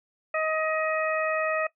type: harmonic tone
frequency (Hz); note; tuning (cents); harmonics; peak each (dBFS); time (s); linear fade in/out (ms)
630; D#5; +21; 1 / 2 / 3 / 4; -27 / -30 / -32 / -33; 0.34-1.67; 5
effects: noise-tail reverb RT60 0.1 s tail -19 dB re dry